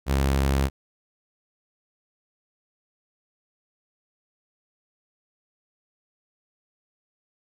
sawtooth tone, 68.1 Hz, C#2, 30 cents flat, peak -16 dBFS, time 0.06-0.7 s, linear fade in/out 50 ms, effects none

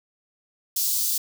white high-pass noise, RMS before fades -24 dBFS, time 0.76-1.18 s, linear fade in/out 5 ms, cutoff 4300 Hz, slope 24 dB/octave, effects none

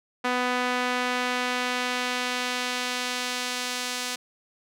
sawtooth tone with band-pass filter sweep, 248.8 Hz, B3, 13 cents sharp, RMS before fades -28 dBFS, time 0.24-4.16 s, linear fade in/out 10 ms, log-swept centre 1500 to 5500 Hz, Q 0.7, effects none

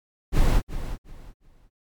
brown noise with echo, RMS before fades -17 dBFS, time 0.32-0.62 s, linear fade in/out 50 ms, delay 360 ms, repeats 3, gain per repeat -12 dB, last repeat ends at 1.7 s, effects MP3 96 kbps

